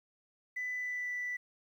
sine tone with pitch glide, 1996 to 1975.4 Hz, B6 to B6, +18 to 0 cents, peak -33 dBFS, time 0.56-1.37 s, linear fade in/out 10 ms, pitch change -18 cents, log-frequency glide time 0.74-1.12 s, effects tanh soft clip ceiling -31 dBFS + 11-bit

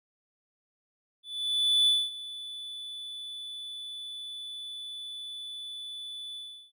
triangle tone with ADSR envelope, 3477 Hz, A7, 21 cents flat, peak -18 dBFS, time 1.23-6.72 s, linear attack 640 ms, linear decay 230 ms, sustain -18 dB, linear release 360 ms, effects none

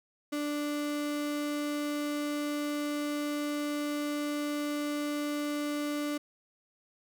35% pulse tone, 293.7 Hz, D4, in tune, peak -29 dBFS, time 0.32-6.18 s, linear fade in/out 10 ms, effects none

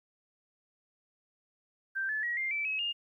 sine tone with pitch steps, 1568 / 1729.8 / 1908.3 / 2105 / 2322 / 2562 / 2826 Hz, G6 / A6 / A#6 / C7 / D7 / E7 / F7, 0 / -30 / +40 / +10 / -20 / -50 / +20 cents, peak -30 dBFS, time 1.95-2.93 s, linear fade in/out 20 ms, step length 140 ms, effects 12-bit

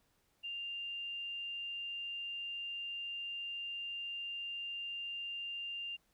sine tone, 2794 Hz, F7, in tune, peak -39 dBFS, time 0.43-5.97 s, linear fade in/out 20 ms, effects pink hiss -75 dBFS RMS until 6.13 s

